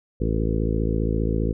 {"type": "harmonic tone with a mistuned harmonic", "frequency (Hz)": 55, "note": "A1", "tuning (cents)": 0, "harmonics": [1, 2, 3, 4, 5, 6, 7, 8, 9], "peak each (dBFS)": [-24, -27, -29, -30, -31, -32, -32, -33, -34], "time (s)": [0.2, 1.53], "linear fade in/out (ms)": 10, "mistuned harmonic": 9, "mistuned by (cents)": -27, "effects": []}